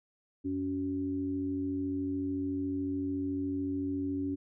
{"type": "harmonic tone", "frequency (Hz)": 93.8, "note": "F#2", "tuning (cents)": 24, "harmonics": [1, 3, 4], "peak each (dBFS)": [-41, -31, -42], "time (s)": [0.44, 4.36], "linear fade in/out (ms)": 20, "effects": []}